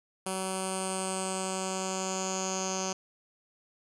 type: tone with low-pass filter sweep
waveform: 10% pulse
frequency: 188.9 Hz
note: F#3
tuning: 36 cents sharp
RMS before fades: -33 dBFS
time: 0.26-2.93 s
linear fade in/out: 5 ms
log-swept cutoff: 9700 to 6200 Hz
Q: 8.3
effects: none